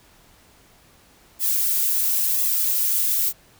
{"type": "noise with flanger", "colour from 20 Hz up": "violet", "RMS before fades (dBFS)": -21, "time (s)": [1.39, 3.33], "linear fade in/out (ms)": 50, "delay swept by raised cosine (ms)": [1.3, 4], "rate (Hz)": 0.97, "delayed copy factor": -0.9, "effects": ["pink hiss -54 dBFS RMS until 3.59 s"]}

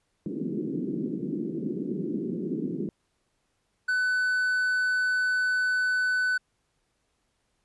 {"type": "band-pass noise", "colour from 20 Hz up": "white", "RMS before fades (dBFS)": -31, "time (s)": [0.26, 2.89], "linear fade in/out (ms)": 2, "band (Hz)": [160, 370], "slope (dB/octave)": 48}
{"type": "tone", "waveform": "triangle", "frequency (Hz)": 1500, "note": "F#6", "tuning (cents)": 23, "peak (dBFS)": -21, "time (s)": [3.88, 6.38], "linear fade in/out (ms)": 10}
{"effects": ["pink hiss -74 dBFS RMS until 7.64 s", "resampled to 24000 Hz"]}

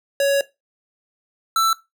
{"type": "tone pair in turn", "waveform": "square", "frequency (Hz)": [558, 1329.6], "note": ["C#5", "E6"], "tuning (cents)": [11, 15], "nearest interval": "octave + minor third", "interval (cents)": 1504, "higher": "second", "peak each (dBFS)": -16, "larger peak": "neither", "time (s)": [[0.2, 0.41], [1.56, 1.73]], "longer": "first", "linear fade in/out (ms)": 2, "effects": ["noise-tail reverb RT60 0.2 s tail -17 dB re dry"]}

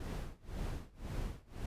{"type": "noise with tremolo", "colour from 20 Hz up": "brown", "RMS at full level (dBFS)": -38, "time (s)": [0, 1.66], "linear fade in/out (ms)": 5, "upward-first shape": "sine", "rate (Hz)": 1.9, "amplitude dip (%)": 95, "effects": ["resampled to 32000 Hz"]}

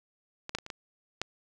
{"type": "clicks", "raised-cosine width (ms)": 0.2, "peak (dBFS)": [-20, -13, -24, -25, -20, -13], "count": 6, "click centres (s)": [0.494, 0.55, 0.586, 0.664, 0.702, 1.216], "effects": []}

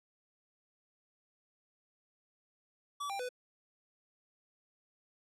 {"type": "tone with pitch steps", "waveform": "square", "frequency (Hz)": [1149, 792, 498.2], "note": ["D6", "G5", "B4"], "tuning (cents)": [-38, 18, 15], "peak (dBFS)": -37, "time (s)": [3, 3.291], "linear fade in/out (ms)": 10, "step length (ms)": 97, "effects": ["low-pass 11000 Hz 12 dB/octave"]}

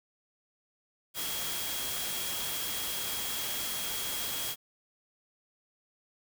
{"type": "tone in noise", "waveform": "sine", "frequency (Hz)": 3279, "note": "G#7", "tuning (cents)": -23, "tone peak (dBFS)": -40, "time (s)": [1.14, 4.56], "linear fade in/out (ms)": 50, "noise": "white", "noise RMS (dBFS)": -35, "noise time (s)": [1.14, 4.56], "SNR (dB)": -8, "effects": []}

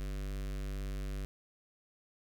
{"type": "tone with notch filter", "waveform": "square", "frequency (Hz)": 48.94, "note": "G1", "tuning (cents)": -2, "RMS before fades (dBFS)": -38, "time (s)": [0, 1.25], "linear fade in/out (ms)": 0, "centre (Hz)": 870, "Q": 1.6, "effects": ["12-bit"]}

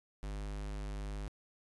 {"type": "tone", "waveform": "square", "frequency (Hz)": 50.7, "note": "G#1", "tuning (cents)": -41, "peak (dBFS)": -39, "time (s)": [0.23, 1.28], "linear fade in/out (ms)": 0, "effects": ["resampled to 24000 Hz"]}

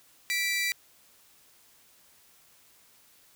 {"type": "tone pair together", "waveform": "sawtooth", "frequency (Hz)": [1969, 2338], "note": ["B6", "D7"], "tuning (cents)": [-6, -8], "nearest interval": "minor third", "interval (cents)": 298, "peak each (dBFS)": -26, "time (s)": [0.3, 0.72], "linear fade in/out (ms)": 0, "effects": ["white hiss -60 dBFS RMS until 3.35 s"]}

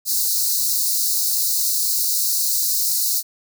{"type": "high-pass noise", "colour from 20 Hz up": "white", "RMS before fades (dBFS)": -20, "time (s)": [0.05, 3.23], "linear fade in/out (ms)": 50, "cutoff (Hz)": 4000, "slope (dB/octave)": 96, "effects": []}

